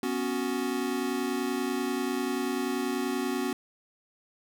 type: chord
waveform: square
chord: B suspended second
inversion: none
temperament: equal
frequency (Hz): 246.9 / 277.2 / 370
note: B3 / C#4 / F#4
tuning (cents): 0 / 0 / 0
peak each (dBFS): -33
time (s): 0.03-3.53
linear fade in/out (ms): 2
effects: none